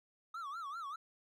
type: tone with vibrato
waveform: triangle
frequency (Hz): 1235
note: D#6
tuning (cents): -13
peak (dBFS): -39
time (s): 0.34-0.96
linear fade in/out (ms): 5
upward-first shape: sine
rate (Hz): 5.1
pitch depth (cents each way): 200
effects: none